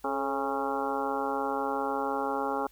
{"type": "harmonic tone with a mistuned harmonic", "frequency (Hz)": 137.1, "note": "C#3", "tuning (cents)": -19, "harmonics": [2, 3, 4, 5, 6, 7, 8, 9, 10], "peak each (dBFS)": [-36, -35, -36, -44, -32, -41, -37, -42, -38], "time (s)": [0.04, 2.67], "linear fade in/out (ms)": 5, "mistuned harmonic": 3, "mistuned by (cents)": 54, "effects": ["added 50 Hz sine -59 dBFS peak until 2.71 s", "white hiss -62 dBFS RMS until 2.71 s"]}